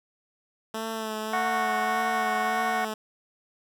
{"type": "tone with vibrato", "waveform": "10% pulse", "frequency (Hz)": 220, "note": "A3", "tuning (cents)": 0, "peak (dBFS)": -22, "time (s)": [0.74, 2.94], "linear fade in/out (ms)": 5, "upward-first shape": "sine", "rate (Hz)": 1.7, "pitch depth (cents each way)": 30}
{"type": "harmonic tone", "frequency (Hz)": 368.5, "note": "F#4", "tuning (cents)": -7, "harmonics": [2, 3, 4, 5, 6], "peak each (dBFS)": [-27, -31, -33, -35, -37], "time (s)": [1.33, 2.85], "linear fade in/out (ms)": 5}
{"effects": []}